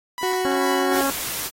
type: tone with tremolo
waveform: sawtooth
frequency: 987.8 Hz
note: B5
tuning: in tune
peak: -21 dBFS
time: 0.18-0.96 s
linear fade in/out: 0 ms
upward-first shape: sine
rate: 2.4 Hz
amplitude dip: 75%
type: tone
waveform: 30% pulse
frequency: 370 Hz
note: F#4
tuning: in tune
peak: -19 dBFS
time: 0.23-1.01 s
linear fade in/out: 0 ms
type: harmonic tone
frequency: 274.7 Hz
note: C#4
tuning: 16 cents flat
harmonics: 1 / 2 / 3 / 4 / 5 / 6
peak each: -25 / -28 / -30 / -31 / -32 / -33 dBFS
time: 0.45-1.1 s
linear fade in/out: 0 ms
type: noise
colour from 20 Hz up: white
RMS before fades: -28 dBFS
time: 0.91-1.51 s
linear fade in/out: 50 ms
effects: AAC 48 kbps